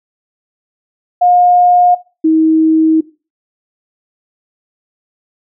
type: tone pair in turn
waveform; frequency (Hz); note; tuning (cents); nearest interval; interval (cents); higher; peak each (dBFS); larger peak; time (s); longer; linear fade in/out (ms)
sine; 714 / 318.1; F5 / D#4; +38 / +38; octave + major second; 1400; first; -6; neither; 1.21-1.95 / 2.24-3.01; second; 10
effects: noise-tail reverb RT60 0.3 s tail -17 dB re dry